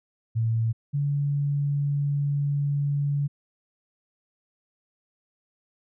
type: tone pair in turn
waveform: sine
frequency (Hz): 113.5 / 143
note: A#2 / D3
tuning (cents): -46 / -46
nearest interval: major third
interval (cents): 400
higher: second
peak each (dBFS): -21 / -22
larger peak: first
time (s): 0.35-0.73 / 0.93-3.28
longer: second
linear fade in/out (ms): 20
effects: none